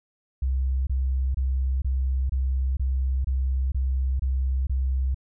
sine tone bursts, 65.41 Hz, C2, in tune, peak -21 dBFS, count 10, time 0.42-5.145 s, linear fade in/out 5 ms, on 450 ms, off 25 ms, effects none

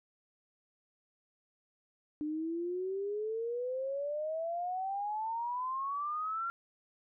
sine exponential sweep, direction up, 297.4 to 1384 Hz, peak -33 dBFS, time 2.21-6.5 s, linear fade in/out 0 ms, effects none

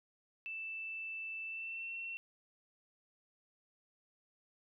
sine tone with pitch glide, 2649 to 2711 Hz, E7 to E7, +8 to +48 cents, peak -40 dBFS, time 0.46-2.17 s, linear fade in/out 0 ms, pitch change +40 cents, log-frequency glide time 1.45-1.95 s, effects none

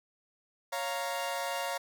sawtooth chord, Bb minor, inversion first, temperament equal, 554.4 / 698.5 / 932.3 Hz, Db5 / F5 / Bb5, 0 / 0 / 0 cents, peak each -33 dBFS, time 0.72-1.78 s, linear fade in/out 10 ms, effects none

